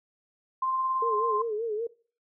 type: tone with tremolo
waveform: sine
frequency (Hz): 1046.5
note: C6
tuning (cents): 0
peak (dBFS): -24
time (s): 0.62-1.42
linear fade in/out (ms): 5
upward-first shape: sine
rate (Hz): 18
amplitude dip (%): 25
type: tone with vibrato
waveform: sine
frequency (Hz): 441.7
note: A4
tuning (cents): +7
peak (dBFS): -27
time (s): 1.02-1.87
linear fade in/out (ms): 5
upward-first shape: sine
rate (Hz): 5.2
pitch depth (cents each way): 100
effects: noise-tail reverb RT60 0.4 s tail -20 dB re dry